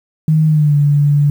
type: tone with pitch glide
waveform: sine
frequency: 156.4 to 145.09 Hz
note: D#3 to D3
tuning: +9 to -21 cents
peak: -8 dBFS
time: 0.28-1.3 s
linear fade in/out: 2 ms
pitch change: -130 cents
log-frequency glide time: 0.47-0.76 s
effects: 7-bit